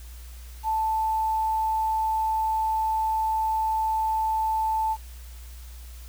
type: tone with quantisation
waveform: sine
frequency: 880 Hz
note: A5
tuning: in tune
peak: -22 dBFS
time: 0.63-4.97 s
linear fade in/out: 50 ms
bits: 8
effects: added 60 Hz sine -39 dBFS peak until 6.08 s + white hiss -51 dBFS RMS until 6.08 s